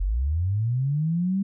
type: linear sweep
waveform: sine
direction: up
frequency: 41.58 to 199.7 Hz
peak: -21 dBFS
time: 0-1.43 s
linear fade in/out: 10 ms
effects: none